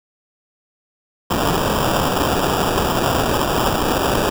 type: noise with sample-and-hold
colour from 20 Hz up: violet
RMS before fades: -18 dBFS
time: 1.3-4.3 s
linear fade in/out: 10 ms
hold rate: 2100 Hz
effects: none